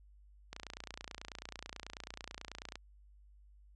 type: click train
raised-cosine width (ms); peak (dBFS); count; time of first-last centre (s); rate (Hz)
0.2; -26; 66; 0.53-2.756; 29.2
effects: added 50 Hz sine -58 dBFS peak until 3.75 s + resampled to 24000 Hz